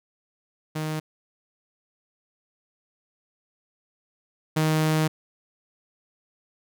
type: tone pair in turn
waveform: sawtooth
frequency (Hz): 155.56 / 156.45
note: D#3 / D#3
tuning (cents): 0 / +10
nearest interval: unison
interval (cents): 10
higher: second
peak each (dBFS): -23 / -16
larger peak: second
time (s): 0.75-1 / 4.56-5.08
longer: second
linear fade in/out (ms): 10
effects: none